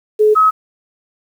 sine tone pair in turn, 426.6 / 1278.4 Hz, G#4 / D#6, +46 / +47 cents, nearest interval octave + perfect fifth, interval 1901 cents, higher second, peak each -7 dBFS, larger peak neither, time 0.19-0.35 / 0.35-0.51 s, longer neither, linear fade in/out 20 ms, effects 7-bit

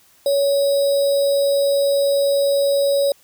sine tone with sample-and-hold, 560 Hz, C#5, 18 cents sharp, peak -14 dBFS, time 0.26-3.12 s, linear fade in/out 2 ms, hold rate 4410 Hz, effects white hiss -54 dBFS RMS until 3.23 s

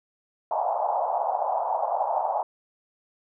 pink band-pass noise, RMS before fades -26 dBFS, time 0.51-2.43 s, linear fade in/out 2 ms, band 650 to 910 Hz, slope 48 dB/octave, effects none

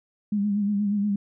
sine tone with vibrato, 204.4 Hz, G#3, 27 cents flat, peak -21 dBFS, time 0.32-1.16 s, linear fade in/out 5 ms, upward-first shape sine, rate 8.4 Hz, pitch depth 48 cents each way, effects none

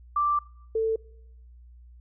sine tone pair in turn, 1174.7 / 445.1 Hz, D6 / A4, 0 / +20 cents, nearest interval octave + perfect fourth, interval 1680 cents, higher first, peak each -21 / -22 dBFS, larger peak first, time 0.16-0.39 / 0.75-0.96 s, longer first, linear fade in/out 5 ms, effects noise-tail reverb RT60 0.8 s tail -25 dB re dry + added 60 Hz sine -47 dBFS peak until 2 s

